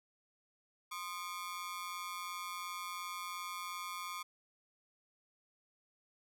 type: ring-modulated tone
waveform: sawtooth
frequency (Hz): 1140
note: C#6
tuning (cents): +48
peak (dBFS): -34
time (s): 0.91-4.23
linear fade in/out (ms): 10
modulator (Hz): 91.4
effects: none